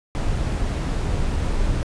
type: noise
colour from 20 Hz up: brown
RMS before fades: -22 dBFS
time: 0.15-1.83 s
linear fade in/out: 0 ms
effects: resampled to 22050 Hz